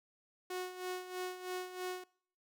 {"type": "tone with tremolo", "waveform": "sawtooth", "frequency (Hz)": 366, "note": "F#4", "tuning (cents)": -19, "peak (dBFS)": -33, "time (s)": [0.5, 2.04], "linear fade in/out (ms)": 5, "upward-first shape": "sine", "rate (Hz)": 3.1, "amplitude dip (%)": 70, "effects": ["noise-tail reverb RT60 0.6 s tail -24 dB re dry"]}